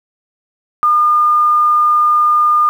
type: tone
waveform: sine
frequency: 1212 Hz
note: D#6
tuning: 46 cents flat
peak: -8 dBFS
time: 0.83-2.69 s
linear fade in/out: 0 ms
effects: 7-bit